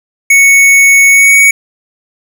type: tone with pitch glide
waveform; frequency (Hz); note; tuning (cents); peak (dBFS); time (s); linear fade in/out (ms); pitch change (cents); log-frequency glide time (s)
square; 2217 to 2240; C#7 to C#7; 0 to +18; -3; 0.3-1.51; 5; +18; 1.09-1.39
effects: none